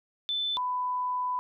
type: tone pair in turn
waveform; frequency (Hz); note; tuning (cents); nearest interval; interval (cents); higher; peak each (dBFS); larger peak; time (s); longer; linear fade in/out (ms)
sine; 3520 / 997.5; A7 / B5; 0 / +17; octave + minor seventh; 2183; first; -27; neither; 0.29-0.57 / 0.57-1.39; second; 0
effects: none